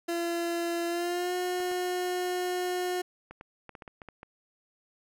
30% pulse tone with pitch glide, 340.7 to 361 Hz, F4 to F#4, -43 to -43 cents, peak -26 dBFS, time 0.08-3.02 s, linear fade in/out 10 ms, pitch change +100 cents, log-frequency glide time 0.87-1.34 s
clicks, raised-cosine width 0.5 ms, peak -29 dBFS, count 11, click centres 1.603 / 1.715 / 3.31 / 3.411 / 3.693 / 3.752 / 3.822 / 3.878 / 4.018 / 4.087 / 4.231 s
effects none

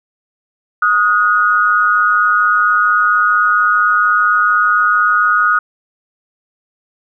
sine tone pair together, 1244.5 / 1448.8 Hz, D#6 / F#6, 0 / -37 cents, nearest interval minor third, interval 263 cents, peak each -12 dBFS, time 0.82-5.59 s, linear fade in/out 5 ms, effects none

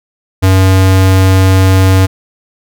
square tone, 94.7 Hz, F#2, 41 cents sharp, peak -5 dBFS, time 0.42-2.07 s, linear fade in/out 20 ms, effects none

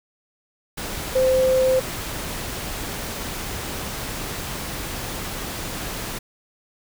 sine tone in noise, 519 Hz, C5, 14 cents flat, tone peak -15 dBFS, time 1.15-1.8 s, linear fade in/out 10 ms, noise pink, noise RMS -30 dBFS, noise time 0.77-6.19 s, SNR +12 dB, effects none

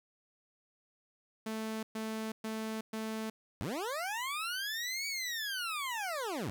sawtooth tone bursts, 220 Hz, A3, in tune, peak -32 dBFS, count 4, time 1.46-3.3 s, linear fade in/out 5 ms, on 370 ms, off 120 ms
20% pulse linear two-way sweep, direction up then down, 75 to 2276 to 78.1 Hz, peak -30 dBFS, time 3.61-6.5 s, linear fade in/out 0 ms, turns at 5.07 s
effects 11-bit

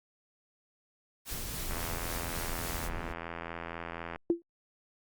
white noise with tremolo, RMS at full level -39 dBFS, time 1.25-2.9 s, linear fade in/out 50 ms, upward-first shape triangle, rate 3.7 Hz, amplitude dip 30%
brown noise, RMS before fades -39 dBFS, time 1.31-3.13 s, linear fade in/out 10 ms
click train, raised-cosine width 0.5 ms, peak -23 dBFS, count 207, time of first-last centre 1.71-4.159 s, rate 84.1 Hz
sine tone with exponential decay, 340 Hz, F4, 46 cents flat, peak -19 dBFS, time 4.3-4.42 s, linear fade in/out 1 ms, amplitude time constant 25 ms
effects Opus 48 kbps

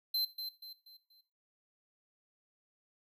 square tone with echo, 4100 Hz, C8, 36 cents flat, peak -31 dBFS, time 0.14-0.25 s, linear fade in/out 5 ms, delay 240 ms, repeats 4, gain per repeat -8 dB, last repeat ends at 1.21 s, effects noise-tail reverb RT60 0.4 s tail -18 dB re dry

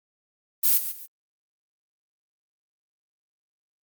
violet noise with echo, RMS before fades -19 dBFS, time 0.63-0.79 s, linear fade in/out 20 ms, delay 140 ms, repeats 2, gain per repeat -11 dB, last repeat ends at 1.07 s, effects Opus 32 kbps

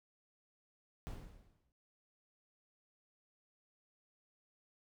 brown noise with exponential decay, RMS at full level -42 dBFS, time 1.07-1.72 s, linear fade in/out 0 ms, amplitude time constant 140 ms, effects none

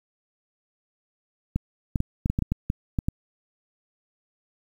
clicks, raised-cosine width 5 ms, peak -11 dBFS, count 11, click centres 1.56 / 1.958 / 2.004 / 2.259 / 2.3 / 2.389 / 2.423 / 2.52 / 2.701 / 2.988 / 3.085 s, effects 8-bit

